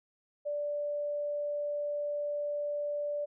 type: tone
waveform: sine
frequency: 585 Hz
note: D5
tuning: 7 cents flat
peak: -31 dBFS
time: 0.45-3.26 s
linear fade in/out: 20 ms
effects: none